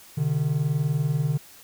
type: tone pair together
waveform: triangle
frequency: 130.5 / 150.77 Hz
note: C3 / D3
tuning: -4 / +46 cents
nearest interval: major second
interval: 250 cents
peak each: -24 / -21 dBFS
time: 0.17-1.38 s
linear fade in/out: 10 ms
effects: white hiss -49 dBFS RMS until 1.63 s